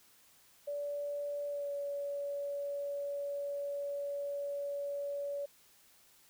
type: tone with pitch glide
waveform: sine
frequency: 577 to 568.4 Hz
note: D5 to C#5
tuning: -31 to +43 cents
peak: -35 dBFS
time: 0.67-5.46 s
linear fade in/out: 10 ms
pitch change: -26 cents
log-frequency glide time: 1.48-1.7 s
effects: white hiss -64 dBFS RMS until 6.29 s